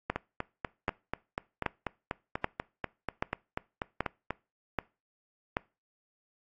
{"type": "two click trains", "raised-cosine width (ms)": 0.5, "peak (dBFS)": [-16, -13], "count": [18, 8], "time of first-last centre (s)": [[0.16, 4.306], [0.1, 5.569]], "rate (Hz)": [4.1, 1.28], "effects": ["noise-tail reverb RT60 0.3 s tail -23 dB re dry", "AAC 32 kbps"]}